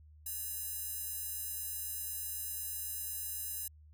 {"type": "tone with high-pass filter", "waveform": "square", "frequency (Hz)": 566, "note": "C#5", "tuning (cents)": 36, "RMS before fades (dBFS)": -40, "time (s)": [0.26, 3.68], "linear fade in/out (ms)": 5, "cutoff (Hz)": 11000, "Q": 0.98, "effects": ["added 76 Hz sine -55 dBFS peak until 3.93 s"]}